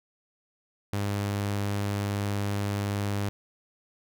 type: tone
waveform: sawtooth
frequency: 101.3 Hz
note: G#2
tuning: 43 cents flat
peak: -23 dBFS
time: 0.93-3.29 s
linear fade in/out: 0 ms
effects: none